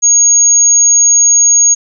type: tone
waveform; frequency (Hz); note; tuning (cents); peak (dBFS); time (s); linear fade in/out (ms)
sine; 6600; G#8; -12; -4; 0.02-1.75; 20
effects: none